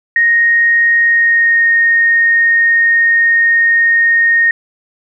sine tone with pitch glide, 1864.7 to 1851.8 Hz, A#6 to A#6, 0 to -12 cents, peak -7 dBFS, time 0.16-4.51 s, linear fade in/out 2 ms, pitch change -12 cents, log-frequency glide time 1-1.69 s, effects none

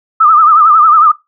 sine tone with vibrato, 1253 Hz, D#6, 12 cents sharp, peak -3 dBFS, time 0.2-1.12 s, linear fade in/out 10 ms, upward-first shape sine, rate 11 Hz, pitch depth 100 cents each way, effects noise-tail reverb RT60 0.2 s tail -20 dB re dry

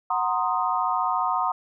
sine chord, C half-diminished seventh, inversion second, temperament equal, 740 / 932.3 / 1046.5 / 1244.5 Hz, Gb5 / Bb5 / C6 / Eb6, 0 / 0 / 0 / 0 cents, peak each -27 dBFS, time 0.1-1.52 s, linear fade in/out 5 ms, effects none

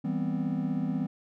triangle chord, C major seventh, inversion first, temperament just, 163.52 / 196.22 / 245.3 / 261.6 Hz, E3 / G3 / B3 / C4, -14 / +2 / -12 / 0 cents, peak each -31 dBFS, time 0.04-1.07 s, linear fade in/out 10 ms, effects none

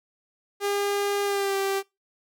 sawtooth tone with pitch glide, 404.2 to 391.3 Hz, G#4 to G4, -47 to -3 cents, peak -20 dBFS, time 0.6-1.83 s, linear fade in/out 50 ms, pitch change -56 cents, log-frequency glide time 1.24-1.56 s, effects noise-tail reverb RT60 0.2 s tail -21 dB re dry

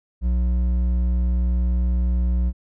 triangle tone with hard clipping, 60.8 Hz, B1, 26 cents flat, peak -19 dBFS, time 0.21-2.53 s, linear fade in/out 50 ms, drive 10 dB, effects none

